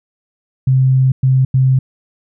sine tone bursts at uneven times, 131.1 Hz, C3, 4 cents sharp, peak -8 dBFS, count 3, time 0.67-1.12 / 1.23-1.45 / 1.54-1.79 s, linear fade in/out 5 ms, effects none

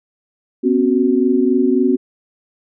sine chord, B suspended second, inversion none, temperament equal with one note detuned, 246.9 / 270.5 / 370 Hz, B3 / C#4 / F#4, 0 / -42 / 0 cents, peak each -16 dBFS, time 0.63-1.97 s, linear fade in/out 20 ms, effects none

